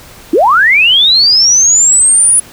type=linear sweep; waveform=sine; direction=up; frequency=277.2 to 9956 Hz; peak=-4 dBFS; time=0.33-2.4 s; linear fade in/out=5 ms; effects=pink hiss -35 dBFS RMS until 2.52 s